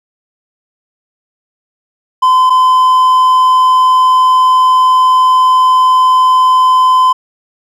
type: tone pair in turn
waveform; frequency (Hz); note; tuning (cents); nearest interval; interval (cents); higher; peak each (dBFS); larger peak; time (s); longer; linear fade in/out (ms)
triangle; 1023 / 1023; C6 / C6; -39 / -39; unison; 0; neither; -3; neither; 2.22-2.5 / 2.5-7.13; second; 10
effects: none